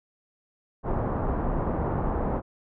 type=low-pass noise; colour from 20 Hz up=pink; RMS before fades=-27 dBFS; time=0.83-2.42 s; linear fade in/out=50 ms; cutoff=1100 Hz; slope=24 dB/octave; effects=none